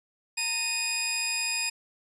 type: tone pair together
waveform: 15% pulse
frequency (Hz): 918.2 / 2489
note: A#5 / D#7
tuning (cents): -26 / 0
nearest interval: octave + perfect fourth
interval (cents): 1726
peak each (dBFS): -32 / -20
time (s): 0.37-1.7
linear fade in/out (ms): 10
effects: resampled to 22050 Hz